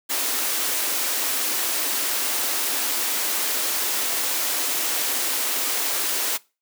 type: high-pass noise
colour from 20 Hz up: white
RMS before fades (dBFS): -24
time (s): 0.09-6.38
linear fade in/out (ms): 20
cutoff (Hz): 240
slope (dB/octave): 96
effects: noise-tail reverb RT60 0.3 s tail -23 dB re dry